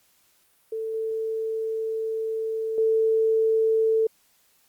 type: tone with level steps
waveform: sine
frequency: 444 Hz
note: A4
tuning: 16 cents sharp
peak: -27 / -25 / -18 dBFS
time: 0.72-4.07 s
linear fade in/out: 5 ms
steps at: 0.94 / 2.78 s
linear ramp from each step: 2 ms
effects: white hiss -63 dBFS RMS until 4.68 s + Opus 48 kbps